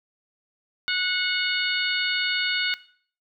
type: harmonic tone with a mistuned harmonic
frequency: 729 Hz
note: F#5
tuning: 26 cents flat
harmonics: 2 / 3 / 4 / 5 / 6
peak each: -27 / -29 / -30 / -31 / -32 dBFS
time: 0.88-2.74 s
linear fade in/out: 0 ms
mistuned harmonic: 2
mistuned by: +16 cents
effects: noise-tail reverb RT60 0.5 s tail -17 dB re dry